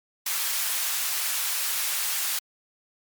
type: high-pass noise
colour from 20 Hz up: white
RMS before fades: -27 dBFS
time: 0.26-2.39 s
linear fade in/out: 5 ms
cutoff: 1000 Hz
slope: 12 dB/octave
effects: MP3 96 kbps